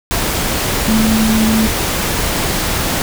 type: tone in noise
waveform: sine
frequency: 220 Hz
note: A3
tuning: in tune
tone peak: -11 dBFS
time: 0.88-1.67 s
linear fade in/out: 0 ms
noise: pink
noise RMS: -17 dBFS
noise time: 0.11-3.02 s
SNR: +3 dB
effects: none